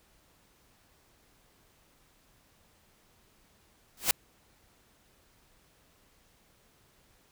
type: noise with exponential growth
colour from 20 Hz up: white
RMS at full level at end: -20 dBFS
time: 3.97-4.11 s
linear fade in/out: 2 ms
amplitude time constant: 29 ms
effects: pink hiss -65 dBFS RMS until 7.31 s